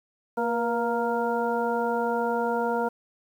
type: harmonic tone with a mistuned harmonic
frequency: 233.1 Hz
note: A#3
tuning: in tune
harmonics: 1 / 2 / 3 / 4 / 6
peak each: -31 / -27 / -31 / -29 / -34 dBFS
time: 0.37-2.89 s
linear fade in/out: 10 ms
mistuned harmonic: 2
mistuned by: +40 cents
effects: 9-bit